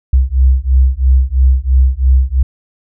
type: beating tone pair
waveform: sine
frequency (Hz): 63.6 / 66.6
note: C2 / C2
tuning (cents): -48 / +31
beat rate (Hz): 3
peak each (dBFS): -10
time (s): 0.13-2.43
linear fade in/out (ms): 5
effects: none